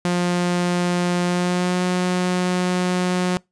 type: tone with pitch glide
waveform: sawtooth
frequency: 176.8 to 180.93 Hz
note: F3 to F#3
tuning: +22 to -38 cents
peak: -14 dBFS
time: 0.05-3.37 s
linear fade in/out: 0 ms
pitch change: +40 cents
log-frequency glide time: 1.24-1.81 s
effects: noise-tail reverb RT60 0.2 s tail -25 dB re dry + resampled to 22050 Hz